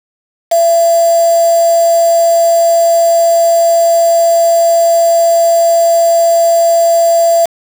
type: tone with quantisation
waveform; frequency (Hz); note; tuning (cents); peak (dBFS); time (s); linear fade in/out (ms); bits
sine; 673; E5; +36; -6; 0.51-7.46; 10; 3
effects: none

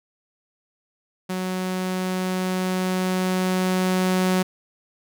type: tone with level ramp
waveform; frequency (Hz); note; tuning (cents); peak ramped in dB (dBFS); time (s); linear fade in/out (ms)
sawtooth; 185; F#3; 0; -21 to -14; 1.29-4.43; 10
effects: none

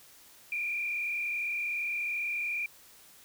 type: tone with frequency modulation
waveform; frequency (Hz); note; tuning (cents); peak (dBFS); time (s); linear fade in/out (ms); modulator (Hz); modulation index
sine; 2400; D7; +37; -30; 0.52-2.66; 2; 37.3; 1.8
effects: white hiss -56 dBFS RMS until 3.24 s

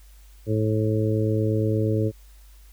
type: harmonic tone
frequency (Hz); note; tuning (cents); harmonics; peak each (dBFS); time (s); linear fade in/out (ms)
108.5; A2; -24; 1 / 2 / 3 / 4 / 5; -22 / -30 / -27 / -27 / -31; 0.46-2.12; 50
effects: added 50 Hz sine -46 dBFS peak until 2.72 s + white hiss -58 dBFS RMS until 2.72 s

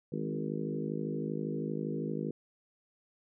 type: harmonic tone with a mistuned harmonic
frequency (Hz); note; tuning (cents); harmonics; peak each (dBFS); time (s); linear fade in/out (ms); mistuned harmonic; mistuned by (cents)
52.6; G#1; +23; 3 / 4 / 5 / 6 / 7 / 8 / 9; -38 / -39 / -40 / -41 / -41 / -42 / -43; 0.12-2.31; 5; 4; -20
effects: none

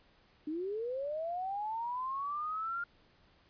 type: linear sweep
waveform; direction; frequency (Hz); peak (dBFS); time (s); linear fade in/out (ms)
sine; up; 293.7 to 1411; -34; 0.47-2.84; 5
effects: pink hiss -66 dBFS RMS until 3.49 s + resampled to 11025 Hz

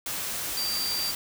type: tone in noise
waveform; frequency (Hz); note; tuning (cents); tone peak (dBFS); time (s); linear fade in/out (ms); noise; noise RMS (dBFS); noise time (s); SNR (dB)
sine; 4699; D8; 0; -28; 0.57-1.11; 2; white; -32; 0.06-1.15; +1
effects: none

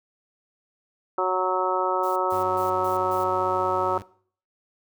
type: harmonic tone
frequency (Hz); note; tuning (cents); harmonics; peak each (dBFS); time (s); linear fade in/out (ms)
185; F#3; 0; 2 / 3 / 4 / 5 / 6 / 7; -27 / -28 / -30 / -28 / -31 / -27; 1.18-3.98; 2
type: noise bursts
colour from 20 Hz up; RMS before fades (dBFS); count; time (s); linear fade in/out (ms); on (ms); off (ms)
blue; -45; 5; 2.03-3.24; 5; 130; 140
type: tone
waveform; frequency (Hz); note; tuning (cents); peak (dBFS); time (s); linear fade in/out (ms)
sawtooth; 98; G2; 0; -34; 2.32-4.02; 0
effects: noise-tail reverb RT60 0.5 s tail -19 dB re dry

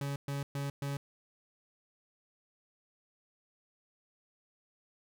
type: tone bursts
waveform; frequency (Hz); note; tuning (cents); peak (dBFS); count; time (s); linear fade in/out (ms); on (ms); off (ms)
40% pulse; 140.5; C#3; +24; -33; 4; 0.01-0.97; 2; 150; 120
effects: none

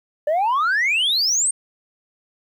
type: exponential sweep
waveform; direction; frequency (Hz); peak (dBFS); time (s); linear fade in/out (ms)
sine; up; 576 to 8870; -14; 0.27-1.51; 5
effects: tanh soft clip ceiling -15 dBFS + 9-bit

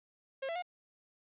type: tone with pitch steps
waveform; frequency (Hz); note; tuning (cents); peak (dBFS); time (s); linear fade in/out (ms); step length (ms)
45% pulse; 538 / 668 / 716; C5 / E5 / F5; +48 / +23 / +43; -35; 0.42-0.624; 10; 68
effects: resampled to 8000 Hz + 11-bit

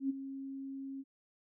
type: tone with ADSR envelope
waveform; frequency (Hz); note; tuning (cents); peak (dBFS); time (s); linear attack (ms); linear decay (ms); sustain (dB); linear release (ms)
sine; 271; C#4; -39; -28; 0-1.04; 97; 18; -12; 38
effects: none

